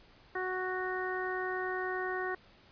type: harmonic tone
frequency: 370 Hz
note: F#4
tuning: in tune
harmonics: 1 / 2 / 3 / 4 / 5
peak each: -36 / -40 / -41 / -40 / -39 dBFS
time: 0.35-2.35 s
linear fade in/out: 5 ms
effects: pink hiss -60 dBFS RMS until 2.71 s + resampled to 11025 Hz